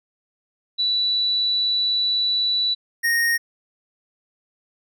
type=tone pair in turn; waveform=sine / square; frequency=3952 / 1859.2 Hz; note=B7 / A#6; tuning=0 / -5 cents; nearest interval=octave + minor second; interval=1305 cents; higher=first; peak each=-18 / -18 dBFS; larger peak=neither; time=0.78-2.75 / 3.03-3.38 s; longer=first; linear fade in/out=20 ms; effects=none